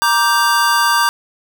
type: chord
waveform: square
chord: G minor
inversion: first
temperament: just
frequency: 940.8 / 1176 / 1568 Hz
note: Bb5 / D6 / G6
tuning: +16 / +2 / 0 cents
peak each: -17 dBFS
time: 0.02-1.09 s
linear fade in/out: 0 ms
effects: none